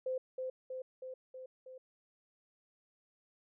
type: tone with echo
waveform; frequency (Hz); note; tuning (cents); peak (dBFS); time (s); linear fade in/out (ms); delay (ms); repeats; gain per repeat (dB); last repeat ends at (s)
sine; 516; C5; -24; -33; 0.06-0.18; 5; 320; 5; -3; 1.78
effects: none